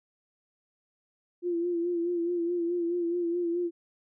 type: tone with vibrato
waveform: sine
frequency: 345 Hz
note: F4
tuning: 21 cents flat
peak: -26 dBFS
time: 1.42-3.71 s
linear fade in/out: 50 ms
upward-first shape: sine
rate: 4.7 Hz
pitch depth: 46 cents each way
effects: none